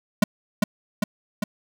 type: tone with echo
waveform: square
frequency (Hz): 207.7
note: G#3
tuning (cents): 0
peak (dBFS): -13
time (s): 0.22-0.24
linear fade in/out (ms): 5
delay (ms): 400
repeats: 3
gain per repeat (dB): -3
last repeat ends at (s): 1.44
effects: none